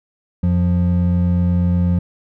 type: tone pair together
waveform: triangle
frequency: 88.2 / 176.4 Hz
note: F2 / F3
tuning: +18 / +18 cents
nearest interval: octave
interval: 1200 cents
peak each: -14 dBFS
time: 0.43-1.99 s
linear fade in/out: 5 ms
effects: none